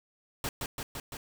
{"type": "noise with echo", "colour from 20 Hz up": "pink", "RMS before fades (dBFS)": -33, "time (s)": [0.44, 0.49], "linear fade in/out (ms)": 2, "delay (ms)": 170, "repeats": 4, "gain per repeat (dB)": -2, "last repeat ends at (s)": 1.17, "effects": []}